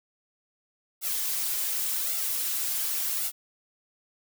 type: noise with flanger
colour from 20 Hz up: blue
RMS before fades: -29 dBFS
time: 1.01-3.32 s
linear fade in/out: 50 ms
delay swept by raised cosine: 1.4 to 7 ms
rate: 0.89 Hz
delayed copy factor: +0.9
effects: none